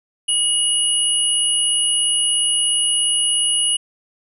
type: tone pair together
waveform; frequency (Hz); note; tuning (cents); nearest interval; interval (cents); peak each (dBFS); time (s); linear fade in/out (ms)
sine; 2907 / 9770; F#7 / D#9; -31 / -33; octave + major sixth; 2098; -18; 0.28-3.77; 10
effects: none